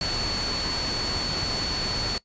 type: tone in noise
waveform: sine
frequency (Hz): 4435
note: C#8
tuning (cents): 0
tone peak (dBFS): -27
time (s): 0.01-2.18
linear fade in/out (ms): 2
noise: pink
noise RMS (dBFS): -30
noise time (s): 0.01-2.18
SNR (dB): 0
effects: noise-tail reverb RT60 0.1 s tail -19 dB re dry + resampled to 16000 Hz